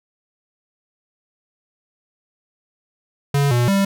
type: tone with pitch steps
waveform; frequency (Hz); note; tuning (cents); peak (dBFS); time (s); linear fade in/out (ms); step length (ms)
square; 141.5 / 121.2 / 196.9; C#3 / B2 / G3; +36 / -32 / +8; -15; 3.34-3.85; 5; 170
effects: none